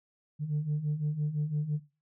sine beating tone pair, 146 / 151.9 Hz, D3 / D#3, -10 / -41 cents, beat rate 5.9 Hz, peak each -32 / -28 dBFS, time 0.39-1.8 s, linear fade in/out 50 ms, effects noise-tail reverb RT60 0.3 s tail -17 dB re dry + tanh soft clip ceiling -24 dBFS

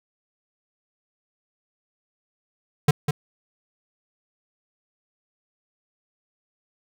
square tone with echo, 146.83 Hz, D3, in tune, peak -13 dBFS, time 2.88-2.91 s, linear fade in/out 5 ms, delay 200 ms, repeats 1, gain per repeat -7 dB, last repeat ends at 3.11 s, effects none

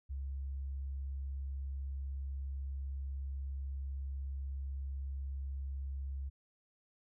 sine tone, 68.1 Hz, C#2, 30 cents flat, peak -37 dBFS, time 0.09-6.3 s, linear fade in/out 20 ms, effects none

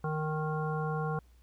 harmonic tone, 154.9 Hz, D#3, 7 cents flat, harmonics 1 / 3 / 5 / 7 / 9, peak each -32 / -37 / -39 / -40 / -42 dBFS, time 0.04-1.19 s, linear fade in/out 2 ms, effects added 60 Hz sine -57 dBFS peak until 1.42 s + pink hiss -70 dBFS RMS until 1.42 s

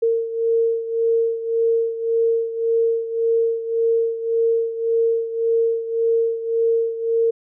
sine beating tone pair, 457.4 / 459.2 Hz, A#4 / A#4, -33 / -26 cents, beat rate 1.8 Hz, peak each -18 / -23 dBFS, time 0.02-7.31 s, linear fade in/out 10 ms, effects none

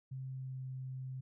sine tone with pitch glide, 131.7 to 130.41 Hz, C3 to C3, +12 to -5 cents, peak -40 dBFS, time 0.11-1.21 s, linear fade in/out 10 ms, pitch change -17 cents, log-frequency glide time 0.25-0.63 s, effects none

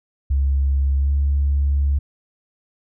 sine tone with pitch glide, 68.7 to 70.43 Hz, C#2 to C#2, -15 to +28 cents, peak -14 dBFS, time 0.3-1.99 s, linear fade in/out 10 ms, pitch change +43 cents, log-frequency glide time 0.98-1.11 s, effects tanh soft clip ceiling -11 dBFS

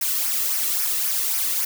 blue noise with flanger, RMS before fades -23 dBFS, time 0.01-1.65 s, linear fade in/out 5 ms, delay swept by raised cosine 0.25 to 1.35 ms, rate 3.7 Hz, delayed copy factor -0.6, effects none

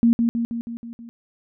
sine tone with echo, 233.1 Hz, A#3, in tune, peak -12 dBFS, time 0.03-0.13 s, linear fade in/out 0 ms, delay 160 ms, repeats 6, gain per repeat -4 dB, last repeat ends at 1.09 s, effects none

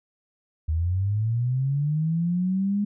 sine linear sweep, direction up, 76.2 to 207.3 Hz, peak -21 dBFS, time 0.68-2.85 s, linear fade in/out 10 ms, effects none

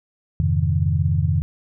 sine chord, F minor seventh, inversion none, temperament equal with one note detuned, 87.31 / 103.83 / 134.26 / 155.56 Hz, F2 / Ab2 / C3 / Eb3, 0 / 0 / +45 / 0 cents, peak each -20 / -24 / -23 / -22 dBFS, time 0.4-1.42 s, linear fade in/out 0 ms, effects none

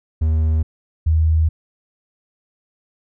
triangle / sine tone pair in turn, 78.9 / 79.59 Hz, D#2 / D#2, +25 / +40 cents, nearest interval unison, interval 15 cents, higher second, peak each -12 dBFS, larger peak neither, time 0.21-0.63 / 1.06-1.49 s, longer second, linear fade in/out 10 ms, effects none

